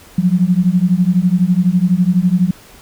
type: beating tone pair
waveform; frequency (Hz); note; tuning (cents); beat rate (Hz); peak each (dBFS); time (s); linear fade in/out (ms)
sine; 174.61 / 186.61; F3 / F#3; 0 / +15; 12; -13; 0.18-2.51; 5
effects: pink hiss -42 dBFS RMS until 2.81 s